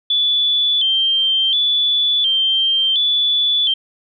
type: tone with vibrato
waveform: sine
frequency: 3300 Hz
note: G#7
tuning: 12 cents flat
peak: -13 dBFS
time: 0.1-3.74 s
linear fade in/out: 5 ms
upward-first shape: square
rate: 0.7 Hz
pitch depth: 80 cents each way
effects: none